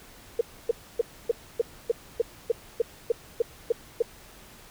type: tone bursts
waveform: sine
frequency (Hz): 465.7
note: A#4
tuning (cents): -2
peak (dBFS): -18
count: 13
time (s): 0.39-4.023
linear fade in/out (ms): 5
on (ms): 21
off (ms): 280
effects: pink hiss -50 dBFS RMS until 4.7 s